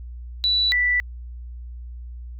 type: tone pair in turn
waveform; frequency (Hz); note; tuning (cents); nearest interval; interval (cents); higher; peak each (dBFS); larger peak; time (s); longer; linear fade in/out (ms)
sine; 3951 / 1971.2; B7 / B6; 0 / -4; octave; 1204; first; -17; neither; 0.44-0.72 / 0.72-1; neither; 0
effects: added 60 Hz sine -33 dBFS peak until 2.39 s